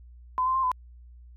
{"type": "tone with pitch steps", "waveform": "sine", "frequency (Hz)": [1016, 1040, 1055, 1012], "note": ["B5", "C6", "C6", "B5"], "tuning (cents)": [49, -11, 14, 42], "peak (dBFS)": -22, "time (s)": [0.38, 0.716], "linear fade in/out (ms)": 0, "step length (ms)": 84, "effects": ["added 60 Hz sine -46 dBFS peak until 1.36 s"]}